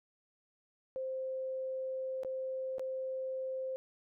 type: tone with dropouts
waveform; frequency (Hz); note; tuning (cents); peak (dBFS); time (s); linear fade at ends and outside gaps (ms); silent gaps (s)
sine; 523.3; C5; 0; -35; 0.96-3.76; 0; 2.234-2.248 / 2.783-2.795
effects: none